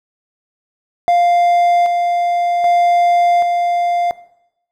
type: tone with tremolo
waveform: triangle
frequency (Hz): 698.5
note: F5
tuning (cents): 0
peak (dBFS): -7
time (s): 1.08-4.11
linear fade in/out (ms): 0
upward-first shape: square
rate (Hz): 0.64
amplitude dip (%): 35
effects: noise-tail reverb RT60 0.8 s tail -18 dB re dry